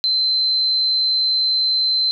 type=tone; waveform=sine; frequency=4085 Hz; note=C8; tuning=42 cents flat; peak=-15 dBFS; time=0.04-2.11 s; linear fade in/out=0 ms; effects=none